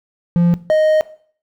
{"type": "tone pair in turn", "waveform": "triangle", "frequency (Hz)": [172.8, 621.5], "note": ["F3", "D#5"], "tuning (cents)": [-18, -2], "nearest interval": "octave + minor seventh", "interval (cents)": 2216, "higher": "second", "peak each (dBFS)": [-8, -8], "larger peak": "neither", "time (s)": [[0.36, 0.54], [0.7, 1.01]], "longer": "second", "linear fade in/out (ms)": 0, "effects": ["noise-tail reverb RT60 0.5 s tail -18 dB re dry"]}